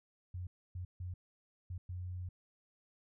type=tone bursts at uneven times; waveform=sine; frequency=90.3 Hz; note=F#2; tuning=42 cents flat; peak=-39 dBFS; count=5; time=0.34-0.47 / 0.75-0.85 / 1-1.14 / 1.7-1.78 / 1.89-2.29 s; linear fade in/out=5 ms; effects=none